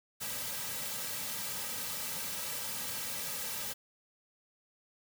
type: noise with comb filter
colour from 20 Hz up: white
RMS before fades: -38 dBFS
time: 0.2-3.74 s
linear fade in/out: 20 ms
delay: 2.8 ms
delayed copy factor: -0.95
effects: none